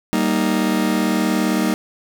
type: chord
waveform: 40% pulse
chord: Eb major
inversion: first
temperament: just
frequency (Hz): 194.45 / 233.3 / 311.1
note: G3 / Bb3 / Eb4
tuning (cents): -14 / +2 / 0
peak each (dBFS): -20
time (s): 0.13-1.74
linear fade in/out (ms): 0
effects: none